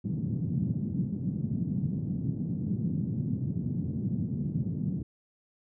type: band-pass noise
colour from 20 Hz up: white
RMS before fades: -31 dBFS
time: 0.04-5.03 s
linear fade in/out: 10 ms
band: 110 to 200 Hz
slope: 24 dB/octave
effects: none